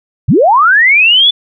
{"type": "linear sweep", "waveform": "sine", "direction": "up", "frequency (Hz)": [82.41, 3512], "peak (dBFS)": -4, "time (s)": [0.28, 1.31], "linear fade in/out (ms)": 10, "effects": []}